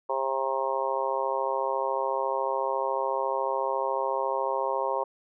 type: harmonic tone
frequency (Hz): 134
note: C3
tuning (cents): +42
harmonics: 3 / 4 / 5 / 6 / 7 / 8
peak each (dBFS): -34 / -30 / -35 / -35 / -30 / -34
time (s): 0.09-5.04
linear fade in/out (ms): 10
effects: none